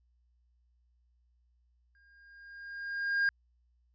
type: tone with exponential growth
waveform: triangle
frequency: 1615 Hz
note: G#6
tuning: 49 cents flat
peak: -22 dBFS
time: 1.95-3.29 s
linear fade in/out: 1 ms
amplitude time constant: 290 ms
effects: added 60 Hz sine -67 dBFS peak until 3.94 s + resampled to 16000 Hz